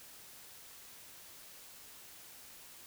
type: silence
effects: white hiss -54 dBFS RMS until 2.86 s